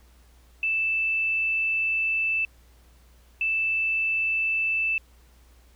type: tone pair in turn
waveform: sine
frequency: 2642 / 2642 Hz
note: E7 / E7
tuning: +3 / +3 cents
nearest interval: unison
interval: 0 cents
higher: neither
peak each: -22 dBFS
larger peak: neither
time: 0.63-2.45 / 3.41-4.98 s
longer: first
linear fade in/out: 2 ms
effects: added 60 Hz sine -53 dBFS peak until 5.75 s + pink hiss -61 dBFS RMS until 5.75 s

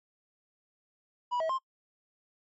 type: tone with pitch steps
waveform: triangle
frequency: 977 / 644 / 1056 Hz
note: B5 / E5 / C6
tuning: -19 / -41 / +16 cents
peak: -26 dBFS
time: 1.31-1.586 s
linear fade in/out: 20 ms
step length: 92 ms
effects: noise-tail reverb RT60 0.1 s tail -25 dB re dry + MP3 32 kbps

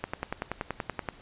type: click train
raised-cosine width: 0.5 ms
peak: -15 dBFS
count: 12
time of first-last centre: 0.04-1.088 s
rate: 10.5 Hz
effects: pink hiss -53 dBFS RMS until 1.21 s + resampled to 8000 Hz

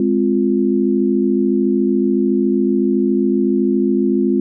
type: chord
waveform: sine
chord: F minor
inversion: first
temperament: equal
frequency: 207.7 / 261.6 / 349.2 Hz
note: Ab3 / C4 / F4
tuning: 0 / 0 / 0 cents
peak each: -17 dBFS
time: 0-4.4 s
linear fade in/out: 2 ms
effects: none

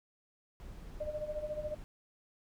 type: noise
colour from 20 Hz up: brown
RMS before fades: -47 dBFS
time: 0.6-1.84 s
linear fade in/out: 0 ms
type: tone with tremolo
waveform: sine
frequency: 605 Hz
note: D#5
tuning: 49 cents flat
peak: -33 dBFS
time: 1-1.75 s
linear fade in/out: 10 ms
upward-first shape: sine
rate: 14 Hz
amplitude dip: 75%
effects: none

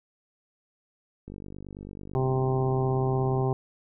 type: click train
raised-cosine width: 3 ms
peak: -28 dBFS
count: 106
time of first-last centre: 1.28-3.418 s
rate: 49.1 Hz
type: harmonic tone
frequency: 130.81 Hz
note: C3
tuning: in tune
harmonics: 1 / 2 / 3 / 4 / 5 / 6 / 7 / 8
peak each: -25 / -35 / -28 / -41 / -38 / -34 / -40 / -40 dBFS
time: 2.15-3.53 s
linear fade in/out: 0 ms
effects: none

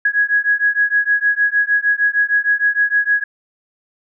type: beating tone pair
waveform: sine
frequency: 1661.2 / 1667.7 Hz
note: G#6 / G#6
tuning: 0 / +7 cents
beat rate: 6.5 Hz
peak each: -16 dBFS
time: 0.05-3.24 s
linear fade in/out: 5 ms
effects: none

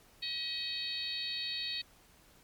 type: harmonic tone with a mistuned harmonic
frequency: 633 Hz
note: D#5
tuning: 30 cents sharp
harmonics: 3 / 4 / 5 / 6 / 7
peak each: -47 / -43 / -45 / -39 / -38 dBFS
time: 0.22-1.82 s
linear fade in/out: 10 ms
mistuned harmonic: 3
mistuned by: +16 cents
effects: pink hiss -62 dBFS RMS until 2.43 s + MP3 96 kbps

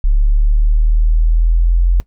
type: exponential sweep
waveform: sine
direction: up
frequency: 35.31 to 43.96 Hz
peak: -8 dBFS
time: 0.04-2 s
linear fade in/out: 0 ms
effects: noise-tail reverb RT60 0.1 s tail -19 dB re dry

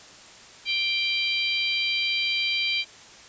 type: harmonic tone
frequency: 786 Hz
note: G5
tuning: 4 cents sharp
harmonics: 3 / 4 / 5 / 6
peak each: -26 / -28 / -30 / -32 dBFS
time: 0.65-2.85 s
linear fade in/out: 50 ms
effects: white hiss -47 dBFS RMS until 3.28 s + resampled to 16000 Hz

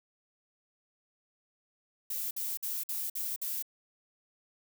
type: noise bursts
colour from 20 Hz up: violet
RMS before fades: -35 dBFS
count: 6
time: 2.1-3.625 s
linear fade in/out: 5 ms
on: 210 ms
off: 53 ms
effects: none

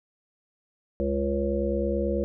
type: harmonic tone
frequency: 69.3 Hz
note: C#2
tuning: in tune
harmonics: 1 / 3 / 5 / 7 / 8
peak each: -30 / -30 / -30 / -30 / -30 dBFS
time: 1-2.24 s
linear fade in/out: 0 ms
effects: none

